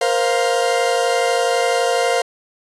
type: chord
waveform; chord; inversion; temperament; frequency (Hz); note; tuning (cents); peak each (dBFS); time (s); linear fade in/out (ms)
40% pulse; Bb suspended second; none; equal with one note detuned; 471.3 / 523.3 / 698.5; Bb4 / C5 / F5; +19 / 0 / 0; -19; 0.01-2.22; 5
effects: resampled to 24000 Hz